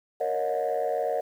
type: chord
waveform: sine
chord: D# minor seventh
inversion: second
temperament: equal with one note detuned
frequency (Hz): 466.2 / 554.4 / 622.3 / 724.8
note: A#4 / C#5 / D#5 / F#5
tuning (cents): 0 / 0 / 0 / -36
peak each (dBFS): -29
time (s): 0.2-1.21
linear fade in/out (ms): 10
effects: tanh soft clip ceiling -19 dBFS + 9-bit